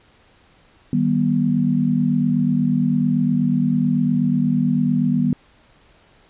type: chord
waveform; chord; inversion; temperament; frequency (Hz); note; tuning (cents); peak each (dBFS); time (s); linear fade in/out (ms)
sine; Eb augmented; none; just; 155.56 / 194.45 / 243.1; Eb3 / G3 / B3; 0 / -14 / -27; -21 / -21 / -18; 0.93-5.33; 2
effects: pink hiss -54 dBFS RMS until 6.29 s + resampled to 8000 Hz